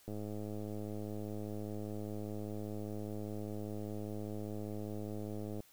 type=click train; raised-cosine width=2 ms; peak=-30 dBFS; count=581; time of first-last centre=0.08-5.604 s; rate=105 Hz; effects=white hiss -64 dBFS RMS until 5.72 s